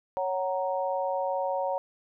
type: chord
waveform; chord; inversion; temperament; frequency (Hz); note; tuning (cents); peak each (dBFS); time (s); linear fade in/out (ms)
sine; F# major; second; equal with one note detuned; 554.4 / 746 / 932.3; C#5 / F#5 / A#5; 0 / +14 / 0; -29 / -32 / -32; 0.17-1.78; 0
effects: none